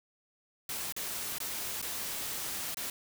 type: noise with dropouts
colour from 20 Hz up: white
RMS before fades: -37 dBFS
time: 0.69-2.9 s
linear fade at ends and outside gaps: 2 ms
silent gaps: 0.924-0.964 / 1.384-1.402 / 1.816-1.825 / 2.745-2.77 s
effects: none